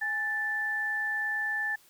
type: tone pair together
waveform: sine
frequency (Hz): 830 / 1758.7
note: G#5 / A6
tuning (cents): -1 / -1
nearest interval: octave + minor second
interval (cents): 1300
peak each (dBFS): -39 / -28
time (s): 0.01-1.76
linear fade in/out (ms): 10
effects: white hiss -60 dBFS RMS until 1.89 s

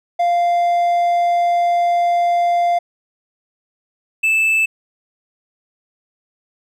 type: tone pair in turn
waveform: triangle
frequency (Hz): 696 / 2632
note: F5 / E7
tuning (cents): -6 / -3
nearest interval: octave + major seventh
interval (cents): 2303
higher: second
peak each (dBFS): -11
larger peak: neither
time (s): 0.19-2.79 / 4.23-4.66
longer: first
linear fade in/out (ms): 10
effects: none

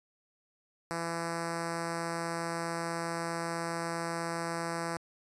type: tone with notch filter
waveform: 5% pulse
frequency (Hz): 167.7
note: E3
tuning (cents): +30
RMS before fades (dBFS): -35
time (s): 0.91-4.97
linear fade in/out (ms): 0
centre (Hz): 3100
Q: 0.79
effects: resampled to 24000 Hz

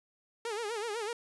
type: tone with vibrato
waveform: sawtooth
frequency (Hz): 440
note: A4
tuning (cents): 0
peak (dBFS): -30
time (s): 0.45-1.13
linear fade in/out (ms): 2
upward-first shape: sine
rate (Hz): 8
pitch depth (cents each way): 140
effects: resampled to 24000 Hz

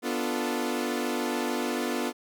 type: chord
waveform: sawtooth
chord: B half-diminished seventh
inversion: none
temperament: equal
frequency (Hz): 246.9 / 293.7 / 349.2 / 440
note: B3 / D4 / F4 / A4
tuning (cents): 0 / 0 / 0 / 0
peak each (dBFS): -27 / -30 / -29 / -31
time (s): 0.02-2.13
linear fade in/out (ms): 50
effects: none

